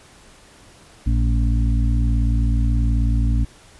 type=harmonic tone with a mistuned harmonic; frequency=56.1 Hz; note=A1; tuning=34 cents sharp; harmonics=1 / 2 / 4 / 5; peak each=-16 / -22 / -28 / -30 dBFS; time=1.06-3.45 s; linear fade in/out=10 ms; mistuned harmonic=2; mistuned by=+39 cents; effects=pink hiss -48 dBFS RMS until 3.79 s + resampled to 24000 Hz